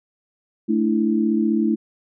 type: chord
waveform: sine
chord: A suspended fourth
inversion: none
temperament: equal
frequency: 220 / 293.7 / 329.6 Hz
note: A3 / D4 / E4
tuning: 0 / 0 / 0 cents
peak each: -19 / -24 / -21 dBFS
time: 0.68-1.76 s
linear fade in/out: 20 ms
effects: none